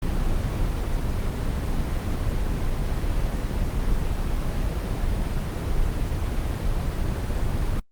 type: noise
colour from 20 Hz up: brown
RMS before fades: -24 dBFS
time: 0.02-7.8 s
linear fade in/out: 5 ms
effects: noise-tail reverb RT60 0.1 s tail -24 dB re dry + Opus 24 kbps